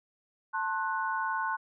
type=chord; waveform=sine; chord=F# diminished; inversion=first; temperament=just; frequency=888 / 1065.6 / 1480 Hz; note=A5 / C6 / F#6; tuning=+16 / +31 / 0 cents; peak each=-33 dBFS; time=0.53-1.57 s; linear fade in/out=20 ms; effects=none